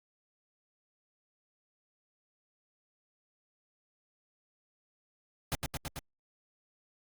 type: noise with echo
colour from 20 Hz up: pink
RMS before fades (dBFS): -32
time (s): 5.52-5.55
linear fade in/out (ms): 0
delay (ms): 110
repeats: 4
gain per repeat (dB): -2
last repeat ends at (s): 5.99
effects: Opus 48 kbps